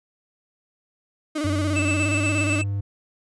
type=tone with vibrato; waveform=35% pulse; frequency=299.8 Hz; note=D4; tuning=36 cents sharp; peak=-22 dBFS; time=1.35-2.62 s; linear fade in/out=10 ms; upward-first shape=square; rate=17 Hz; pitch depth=60 cents each way
type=tone with pitch glide; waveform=triangle; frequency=95.1 to 100.12 Hz; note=F#2 to G2; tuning=+48 to +37 cents; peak=-21 dBFS; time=1.44-2.81 s; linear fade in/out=10 ms; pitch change=+89 cents; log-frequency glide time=2.01-2.07 s
type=tone with tremolo; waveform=square; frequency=2637 Hz; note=E7; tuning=in tune; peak=-23 dBFS; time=1.75-2.64 s; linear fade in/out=20 ms; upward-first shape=sine; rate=8.1 Hz; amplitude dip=55%
effects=resampled to 24000 Hz